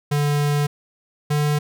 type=tone pair in turn; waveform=square; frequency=145.9 / 148.02 Hz; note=D3 / D3; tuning=-11 / +14 cents; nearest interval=unison; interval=25 cents; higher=second; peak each=-18 dBFS; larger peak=neither; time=0.11-0.67 / 1.3-1.59 s; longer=first; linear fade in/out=10 ms; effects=none